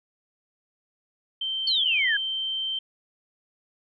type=tone; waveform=sine; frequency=3120 Hz; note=G7; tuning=9 cents flat; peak=-26 dBFS; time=1.41-2.79 s; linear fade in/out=5 ms
type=exponential sweep; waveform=sine; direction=down; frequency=4501 to 1600 Hz; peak=-21 dBFS; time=1.67-2.17 s; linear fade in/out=5 ms
effects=none